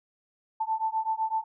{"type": "beating tone pair", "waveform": "sine", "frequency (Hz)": [880, 887.9], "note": ["A5", "A5"], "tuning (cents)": [0, 15], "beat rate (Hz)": 7.9, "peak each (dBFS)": -29, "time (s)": [0.6, 1.44], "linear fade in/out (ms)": 10, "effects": []}